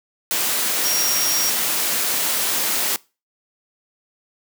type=tone in noise; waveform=sine; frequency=5620 Hz; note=F8; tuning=10 cents sharp; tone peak=-21 dBFS; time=0.85-1.5 s; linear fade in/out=0 ms; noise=white; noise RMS=-21 dBFS; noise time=0.31-2.96 s; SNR=-3 dB; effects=noise-tail reverb RT60 0.3 s tail -23 dB re dry + high-pass 200 Hz 12 dB/octave